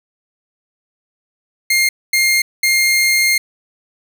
sawtooth tone bursts at uneven times, 2121 Hz, C7, 23 cents sharp, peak -8 dBFS, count 3, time 1.7-1.89 / 2.13-2.42 / 2.63-3.38 s, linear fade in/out 5 ms, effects none

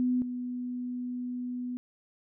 sine tone pair in turn, 250 / 247.6 Hz, B3 / B3, +21 / +5 cents, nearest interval unison, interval 16 cents, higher first, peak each -24 / -32 dBFS, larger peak first, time 0-0.22 / 0.22-1.77 s, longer second, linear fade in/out 0 ms, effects none

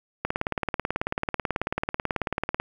click train, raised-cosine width 0.5 ms, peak -10 dBFS, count 44, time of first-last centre 0.25-2.6 s, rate 18.3 Hz, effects 8-bit

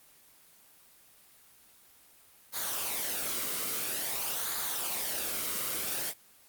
white noise with flanger, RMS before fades -33 dBFS, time 2.52-6.14 s, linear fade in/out 50 ms, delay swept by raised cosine 0.36 to 1.19 ms, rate 0.49 Hz, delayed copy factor -0.55, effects white hiss -59 dBFS RMS until 6.48 s + Opus 24 kbps

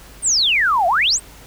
sine exponential two-way sweep, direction down then up, 9100 to 659.3 to 9100 Hz, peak -13 dBFS, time 0.22-1.2 s, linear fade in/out 50 ms, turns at 0.87 s, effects added 50 Hz sine -44 dBFS peak until 1.46 s + pink hiss -43 dBFS RMS until 1.46 s

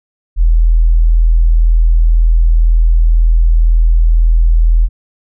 sine tone, 40.99 Hz, E1, 9 cents flat, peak -5 dBFS, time 0.36-4.89 s, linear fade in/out 50 ms, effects none

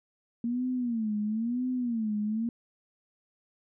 sine tone with vibrato, 230.7 Hz, A#3, 18 cents flat, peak -27 dBFS, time 0.44-2.49 s, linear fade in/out 2 ms, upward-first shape sine, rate 1 Hz, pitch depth 170 cents each way, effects none

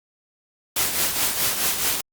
white noise with tremolo, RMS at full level -20 dBFS, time 0.76-2.01 s, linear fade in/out 5 ms, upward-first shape triangle, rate 4.7 Hz, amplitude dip 60%, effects Opus 48 kbps

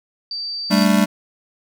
sine tone, 4643 Hz, D8, 21 cents flat, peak -24 dBFS, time 0.31-0.85 s, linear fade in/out 2 ms
square chord, G suspended second, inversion none, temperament just, 196 / 220.5 / 294 Hz, G3 / A3 / D4, 0 / +4 / +2 cents, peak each -16 / -18 / -22 dBFS, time 0.7-1.06 s, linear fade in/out 20 ms
effects none

